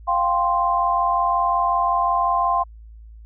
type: chord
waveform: sine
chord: F suspended second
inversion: none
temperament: equal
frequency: 698.5 / 784 / 1046.5 Hz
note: F5 / G5 / C6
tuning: 0 / 0 / 0 cents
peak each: -22 / -24 / -19 dBFS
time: 0.07-2.64 s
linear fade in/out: 20 ms
effects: added 55 Hz sine -39 dBFS peak until 3.25 s